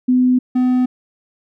sine / triangle tone pair in turn, 252.2 / 252.2 Hz, B3 / B3, +36 / +36 cents, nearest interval unison, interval 0 cents, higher neither, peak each -10 dBFS, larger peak neither, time 0.08-0.39 / 0.55-0.86 s, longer neither, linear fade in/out 10 ms, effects none

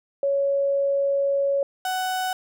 sine / 35% pulse tone pair in turn, 557 / 745.4 Hz, C#5 / F#5, +8 / +13 cents, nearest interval perfect fourth, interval 505 cents, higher second, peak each -19 / -22 dBFS, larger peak first, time 0.23-1.63 / 1.85-2.33 s, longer first, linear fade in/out 2 ms, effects none

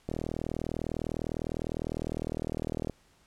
click train, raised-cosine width 2 ms, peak -19 dBFS, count 113, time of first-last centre 0.09-2.897 s, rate 39.9 Hz, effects pink hiss -64 dBFS RMS until 3.26 s + low-pass 10000 Hz 12 dB/octave

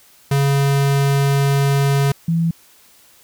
square / sine tone pair in turn, 139.4 / 166.3 Hz, C#3 / E3, +10 / +16 cents, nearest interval minor third, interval 306 cents, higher second, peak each -14 dBFS, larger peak neither, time 0.31-2.12 / 2.28-2.51 s, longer first, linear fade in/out 5 ms, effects white hiss -50 dBFS RMS until 3.23 s

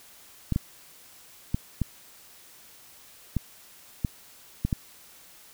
clicks, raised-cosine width 5 ms, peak -12 dBFS, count 8, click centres 0.523 / 0.561 / 1.545 / 1.817 / 3.367 / 4.048 / 4.65 / 4.728 s, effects white hiss -52 dBFS RMS until 5.53 s

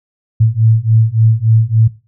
sine beating tone pair, 110 / 113.5 Hz, A2 / A#2, 0 / -46 cents, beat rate 3.5 Hz, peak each -11 dBFS, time 0.4-1.88 s, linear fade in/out 10 ms, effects noise-tail reverb RT60 0.3 s tail -17 dB re dry

